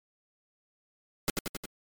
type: noise with echo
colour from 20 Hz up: pink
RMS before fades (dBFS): -27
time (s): 1.28-1.3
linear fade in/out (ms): 0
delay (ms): 89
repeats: 4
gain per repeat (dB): -3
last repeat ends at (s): 1.656
effects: MP3 96 kbps